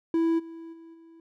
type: tone with level steps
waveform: triangle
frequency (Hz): 329.6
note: E4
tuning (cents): 0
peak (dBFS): -19 / -37 / -43 / -47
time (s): 0.14-1.2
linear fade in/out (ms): 2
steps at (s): 0.38 / 0.72 / 0.93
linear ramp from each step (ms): 20
effects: none